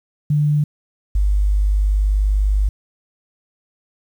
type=tone pair in turn; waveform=sine; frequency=148.4 / 50.23 Hz; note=D3 / G1; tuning=+18 / +43 cents; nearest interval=octave + perfect fifth; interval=1875 cents; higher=first; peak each=-13 dBFS; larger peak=neither; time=0.3-0.64 / 1.15-2.69 s; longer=second; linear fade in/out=5 ms; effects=8-bit